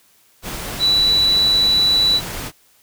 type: tone in noise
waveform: sine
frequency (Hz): 3951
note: B7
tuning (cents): 0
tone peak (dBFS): -12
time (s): 0.79-2.21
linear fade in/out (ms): 50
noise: pink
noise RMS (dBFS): -28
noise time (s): 0.42-2.52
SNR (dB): +13
effects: white hiss -55 dBFS RMS until 2.82 s